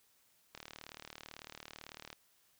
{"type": "click train", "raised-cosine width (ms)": 0.2, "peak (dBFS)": -29, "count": 61, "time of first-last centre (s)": [0.55, 2.129], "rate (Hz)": 38, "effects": ["white hiss -71 dBFS RMS until 2.59 s"]}